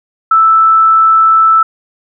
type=tone; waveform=sine; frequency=1318.5 Hz; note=E6; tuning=in tune; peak=-4 dBFS; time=0.31-1.63 s; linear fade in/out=5 ms; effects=none